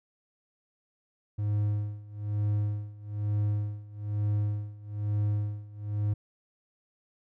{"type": "tone with tremolo", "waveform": "triangle", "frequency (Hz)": 104.1, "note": "G#2", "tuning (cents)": 5, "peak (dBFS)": -22, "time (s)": [1.38, 6.14], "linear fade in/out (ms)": 10, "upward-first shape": "sine", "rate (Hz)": 1.1, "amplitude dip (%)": 90, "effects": []}